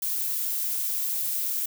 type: noise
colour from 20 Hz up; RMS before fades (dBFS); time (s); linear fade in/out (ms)
violet; -28; 0.02-1.66; 5
effects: none

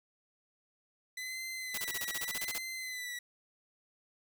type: tone with vibrato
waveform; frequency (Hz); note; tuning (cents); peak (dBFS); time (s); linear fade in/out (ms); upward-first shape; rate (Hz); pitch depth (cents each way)
sawtooth; 2000; B6; +21; -35; 1.17-3.19; 5; sine; 0.83; 59
type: noise bursts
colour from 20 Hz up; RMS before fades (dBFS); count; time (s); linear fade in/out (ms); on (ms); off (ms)
white; -37; 13; 1.74-2.583; 5; 39; 28
effects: none

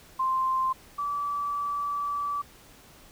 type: tone pair in turn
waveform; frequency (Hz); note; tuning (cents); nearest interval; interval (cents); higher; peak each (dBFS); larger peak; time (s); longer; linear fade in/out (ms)
sine; 1046.5 / 1154.5; C6 / D6; 0 / -30; major second; 170; second; -23 / -27; first; 0.19-0.73 / 0.98-2.42; second; 10
effects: pink hiss -53 dBFS RMS until 3.11 s

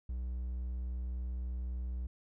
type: tone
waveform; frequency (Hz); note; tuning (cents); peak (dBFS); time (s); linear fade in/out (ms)
triangle; 61.8; B1; +2; -33; 0.09-2.07; 5
effects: none

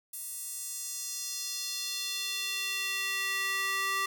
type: tone with high-pass filter sweep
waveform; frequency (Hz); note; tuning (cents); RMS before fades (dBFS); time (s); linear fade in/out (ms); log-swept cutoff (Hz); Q
square; 389.3; G4; -12; -34; 0.13-4.06; 5; 10000 to 1400; 1.8
effects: none

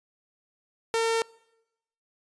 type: tone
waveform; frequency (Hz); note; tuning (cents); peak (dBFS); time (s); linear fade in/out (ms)
sawtooth; 454.5; A#4; -44; -19; 0.94-1.22; 0
effects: noise-tail reverb RT60 0.9 s tail -24 dB re dry + resampled to 22050 Hz

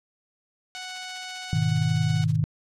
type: tone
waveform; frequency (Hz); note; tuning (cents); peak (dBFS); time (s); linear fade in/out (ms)
5% pulse; 740; F#5; 0; -21; 0.75-2.24; 0
type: noise with tremolo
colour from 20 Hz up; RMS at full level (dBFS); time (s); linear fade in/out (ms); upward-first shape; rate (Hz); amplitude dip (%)
blue; -37; 0.75-2.36; 2; sine; 15; 100
type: chord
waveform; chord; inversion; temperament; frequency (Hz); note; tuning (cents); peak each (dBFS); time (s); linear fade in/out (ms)
sine; G# minor; none; just; 103.83 / 124.59 / 155.74; G#2 / B2 / D#3; 0 / +16 / +2; -26 / -26 / -23; 1.53-2.44; 0
effects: low-pass 5000 Hz 12 dB/octave

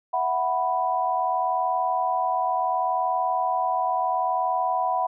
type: chord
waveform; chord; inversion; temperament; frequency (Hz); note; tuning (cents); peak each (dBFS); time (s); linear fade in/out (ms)
sine; E suspended second; none; equal; 659.3 / 740 / 987.8; E5 / F#5 / B5; 0 / 0 / 0; -30 / -24 / -25; 0.13-5.07; 10
effects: none

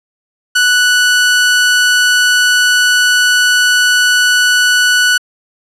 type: tone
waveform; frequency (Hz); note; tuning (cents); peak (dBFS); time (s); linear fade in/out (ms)
sawtooth; 1480; F#6; 0; -4; 0.55-5.18; 10
effects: low-pass 10000 Hz 12 dB/octave

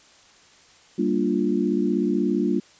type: chord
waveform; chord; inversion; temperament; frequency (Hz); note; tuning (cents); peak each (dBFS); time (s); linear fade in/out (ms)
sine; G minor seventh; none; equal with one note detuned; 196.56 / 233.1 / 293.7 / 349.2; G3 / Bb3 / D4 / F4; +5 / 0 / 0 / 0; -25; 0.98-2.6; 10
effects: white hiss -53 dBFS RMS until 2.79 s + resampled to 16000 Hz

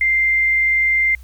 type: tone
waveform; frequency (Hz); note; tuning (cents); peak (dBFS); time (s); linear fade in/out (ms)
sine; 2093; C7; 0; -13; 0.01-1.15; 2
effects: added 62 Hz sine -36 dBFS peak until 1.23 s + white hiss -54 dBFS RMS until 1.23 s

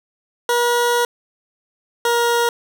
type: tone pair in turn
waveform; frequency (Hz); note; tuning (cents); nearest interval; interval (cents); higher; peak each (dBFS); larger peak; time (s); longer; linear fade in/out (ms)
20% pulse; 480 / 472.6; B4 / A#4; -49 / +24; unison; 27; first; -10; neither; 0.49-1.05 / 2.05-2.49; first; 2
effects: none

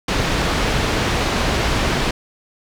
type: low-pass noise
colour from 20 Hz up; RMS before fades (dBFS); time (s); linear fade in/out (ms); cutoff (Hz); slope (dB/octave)
pink; -19; 0.08-2.11; 5; 4600; 12
effects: none

